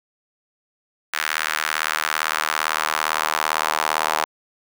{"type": "tone with high-pass filter sweep", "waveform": "sawtooth", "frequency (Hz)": 77.7, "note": "D#2", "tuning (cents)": -2, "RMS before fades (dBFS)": -23, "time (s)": [1.13, 4.25], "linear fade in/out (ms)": 10, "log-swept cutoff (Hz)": [1600, 900], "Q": 1.9, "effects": []}